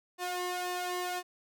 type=tone with flanger; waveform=sawtooth; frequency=359.4 Hz; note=F4; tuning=50 cents sharp; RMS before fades=-35 dBFS; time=0.18-1.23 s; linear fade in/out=50 ms; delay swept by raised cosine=1.1 to 1.79 ms; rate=1.9 Hz; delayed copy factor=+0.7; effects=none